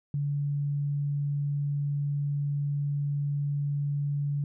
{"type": "tone", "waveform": "sine", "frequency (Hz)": 143.6, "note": "D3", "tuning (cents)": -39, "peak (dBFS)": -26, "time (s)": [0.14, 4.44], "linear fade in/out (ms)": 2, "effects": []}